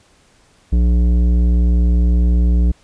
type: tone with tanh clipping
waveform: sine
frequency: 59.5 Hz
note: A#1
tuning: 36 cents sharp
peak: -12 dBFS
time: 0.72-2.72 s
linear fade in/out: 10 ms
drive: 12 dB
effects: pink hiss -53 dBFS RMS until 2.83 s + resampled to 22050 Hz